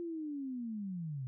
sine linear sweep, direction down, 348.6 to 123.3 Hz, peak -37 dBFS, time 0-1.27 s, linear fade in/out 0 ms, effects none

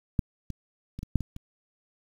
clicks, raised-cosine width 5 ms, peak -11 / -22 / -24 / -22 / -9 / -21 / -27 dBFS, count 7, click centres 0.192 / 0.503 / 0.99 / 1.031 / 1.157 / 1.207 / 1.364 s, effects 8-bit

